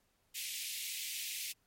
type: high-pass noise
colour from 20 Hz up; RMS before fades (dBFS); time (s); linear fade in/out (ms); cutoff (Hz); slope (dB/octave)
pink; -41; 0.34-1.53; 20; 2200; 48
effects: pink hiss -75 dBFS RMS until 1.66 s + MP3 64 kbps